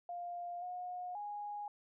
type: tone with pitch steps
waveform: sine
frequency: 701 / 721 / 826 Hz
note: F5 / F#5 / G#5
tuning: +6 / -45 / -10 cents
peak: -40 dBFS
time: 0.09-1.68 s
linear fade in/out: 2 ms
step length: 530 ms
effects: none